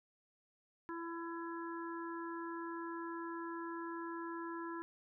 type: harmonic tone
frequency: 335.1 Hz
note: E4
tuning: 29 cents sharp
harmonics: 1 / 3 / 4 / 5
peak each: -43 / -46 / -51 / -51 dBFS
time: 0.89-4.82 s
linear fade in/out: 0 ms
effects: none